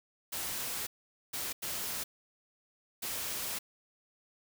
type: noise bursts at uneven times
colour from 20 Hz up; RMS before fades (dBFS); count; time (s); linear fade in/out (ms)
white; -37; 4; 0.32-0.87 / 1.33-1.53 / 1.62-2.04 / 3.02-3.59; 10
effects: none